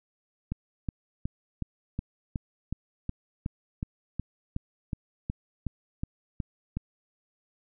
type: click train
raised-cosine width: 5 ms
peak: -18 dBFS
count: 18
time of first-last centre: 0.52-6.77 s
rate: 2.72 Hz
effects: none